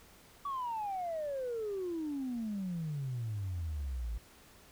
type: exponential sweep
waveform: sine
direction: down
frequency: 1150 to 52.8 Hz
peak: -33 dBFS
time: 0.45-4.18 s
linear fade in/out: 5 ms
effects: tanh soft clip ceiling -31 dBFS + pink hiss -59 dBFS RMS until 4.71 s